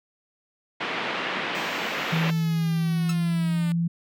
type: band-pass noise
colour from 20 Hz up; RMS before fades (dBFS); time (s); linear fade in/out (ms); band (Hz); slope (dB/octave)
white; -29; 0.8-2.31; 10; 160 to 2900; 24
type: linear sweep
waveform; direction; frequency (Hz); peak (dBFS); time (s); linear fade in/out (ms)
5% pulse; down; 523.3 to 293.7; -26; 1.55-3.72; 0
type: tone with pitch glide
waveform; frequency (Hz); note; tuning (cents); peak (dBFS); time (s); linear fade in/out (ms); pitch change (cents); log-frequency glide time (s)
sine; 163.5 to 169.07; E3 to E3; -14 to +44; -21; 2.12-3.88; 10; +58; 2.71-3.33
type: tone with exponential decay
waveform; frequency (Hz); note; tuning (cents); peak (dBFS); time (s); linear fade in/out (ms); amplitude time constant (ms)
10% pulse; 1318.5; E6; 0; -20; 3.09-3.18; 5; 18
effects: none